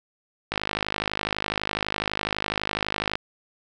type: click train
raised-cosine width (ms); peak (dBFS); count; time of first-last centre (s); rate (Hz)
0.3; -8; 138; 0.52-3.155; 52
effects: none